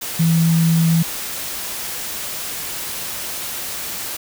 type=tone in noise; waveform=sine; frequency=164.81 Hz; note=E3; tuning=in tune; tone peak=-12 dBFS; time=0.19-1.03 s; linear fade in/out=10 ms; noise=white; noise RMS=-27 dBFS; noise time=0.01-4.17 s; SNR=+12 dB; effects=none